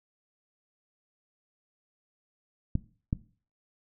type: clicks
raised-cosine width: 5 ms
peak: -14 dBFS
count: 2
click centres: 2.754 / 3.129 s
effects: noise-tail reverb RT60 0.4 s tail -18 dB re dry